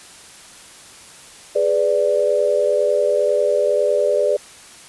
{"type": "chord", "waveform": "sine", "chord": "G# diminished", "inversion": "none", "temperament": "equal with one note detuned", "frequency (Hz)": [415.3, 497.3, 587.3], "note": ["G#4", "B4", "D5"], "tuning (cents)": [0, 12, 0], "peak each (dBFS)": [-20, -20, -17], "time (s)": [1.55, 4.37], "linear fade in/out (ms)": 10, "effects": ["white hiss -42 dBFS RMS until 4.88 s", "resampled to 24000 Hz"]}